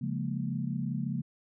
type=chord; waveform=sine; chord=Bb minor seventh; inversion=first; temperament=equal; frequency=138.59 / 174.61 / 207.7 / 233.1 Hz; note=Db3 / F3 / Ab3 / Bb3; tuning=0 / 0 / 0 / 0 cents; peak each=-34 / -36 / -37 / -36 dBFS; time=0.01-1.22 s; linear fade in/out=10 ms; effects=none